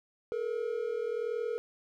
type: tone pair together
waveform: triangle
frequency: 432.5 / 473.6 Hz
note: A4 / A#4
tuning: -30 / +27 cents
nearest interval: major second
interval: 157 cents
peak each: -33 / -31 dBFS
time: 0.32-1.58 s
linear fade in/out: 0 ms
effects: none